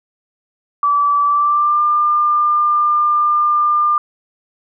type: tone with pitch glide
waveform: sine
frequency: 1155 to 1199.2 Hz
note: D6 to D6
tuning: -29 to +36 cents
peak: -11 dBFS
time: 0.83-3.98 s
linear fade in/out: 2 ms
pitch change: +65 cents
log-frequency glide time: 1.24-1.83 s
effects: none